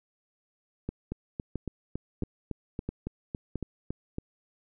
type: two click trains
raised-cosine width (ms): 3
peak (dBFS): -19 / -20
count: 5 / 12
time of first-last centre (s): 0.89-3.557 / 1.12-4.184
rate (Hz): 1.5 / 3.59
effects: none